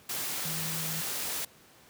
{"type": "tone in noise", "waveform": "sine", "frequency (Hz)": 160, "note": "D#3", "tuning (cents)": 49, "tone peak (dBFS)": -37, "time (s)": [0.45, 1.01], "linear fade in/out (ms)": 5, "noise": "white", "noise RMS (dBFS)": -34, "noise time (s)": [0.09, 1.45], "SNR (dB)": -6, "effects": ["pink hiss -57 dBFS RMS until 1.89 s", "high-pass 100 Hz 12 dB/octave"]}